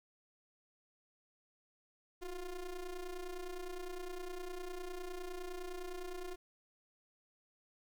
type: ring-modulated tone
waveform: square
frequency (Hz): 175.1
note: F3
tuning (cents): +5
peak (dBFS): -39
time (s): 2.21-6.36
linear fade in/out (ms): 20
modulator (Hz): 190
effects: 12-bit